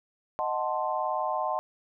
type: chord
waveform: sine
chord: D# diminished seventh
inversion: none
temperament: equal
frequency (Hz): 622.3 / 740 / 880 / 1046.5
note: D#5 / F#5 / A5 / C6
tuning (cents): 0 / 0 / 0 / 0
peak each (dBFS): -32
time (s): 0.39-1.59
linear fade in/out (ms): 0
effects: none